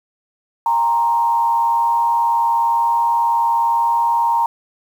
sine tone with frequency modulation, 930 Hz, A#5, 4 cents flat, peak -13 dBFS, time 0.66-4.46 s, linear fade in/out 2 ms, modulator 121 Hz, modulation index 0.5, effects 7-bit

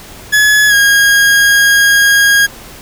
40% pulse tone with pitch glide, 1700 to 1633.6 Hz, G#6 to G#6, +40 to -29 cents, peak -5 dBFS, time 0.32-2.47 s, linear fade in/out 20 ms, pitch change -69 cents, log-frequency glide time 0.68-0.74 s, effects pink hiss -33 dBFS RMS until 2.81 s

